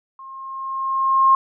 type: tone with level ramp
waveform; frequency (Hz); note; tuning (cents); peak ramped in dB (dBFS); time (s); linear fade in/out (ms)
sine; 1069; C6; +37; -36 to -9; 0.19-1.35; 2
effects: none

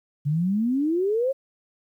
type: exponential sweep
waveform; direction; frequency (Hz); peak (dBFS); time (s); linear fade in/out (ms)
sine; up; 140 to 554.4; -20; 0.25-1.33; 20
effects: 10-bit

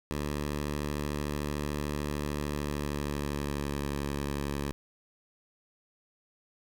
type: tone with pitch glide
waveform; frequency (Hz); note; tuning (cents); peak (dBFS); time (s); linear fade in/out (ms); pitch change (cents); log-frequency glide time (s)
10% pulse; 73.42 to 71.08; D2 to C#2; 0 to +44; -23; 0.11-4.72; 0; -56; 2.53-3.89
effects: none

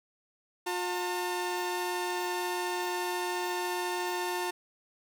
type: tone pair together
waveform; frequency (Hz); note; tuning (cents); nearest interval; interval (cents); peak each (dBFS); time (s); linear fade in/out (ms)
sawtooth; 357.8 / 901.6; F4 / A5; +42 / +42; octave + major third; 1600; -29 / -30; 0.66-4.51; 10
effects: none

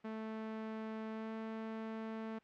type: tone with pitch glide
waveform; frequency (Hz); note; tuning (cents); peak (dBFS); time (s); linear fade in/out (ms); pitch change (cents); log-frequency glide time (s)
sawtooth; 219.7 to 221.7; A3 to A3; -2 to +13; -37; 0.04-2.39; 10; +15; 1.11-1.32
effects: white hiss -68 dBFS RMS until 2.43 s + low-pass 2000 Hz 12 dB/octave

